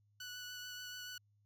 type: tone with vibrato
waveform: 15% pulse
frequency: 1480 Hz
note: F#6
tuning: in tune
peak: -39 dBFS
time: 0.2-1.18 s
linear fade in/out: 5 ms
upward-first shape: triangle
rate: 6.9 Hz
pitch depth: 15 cents each way
effects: added 103 Hz sine -70 dBFS peak until 1.45 s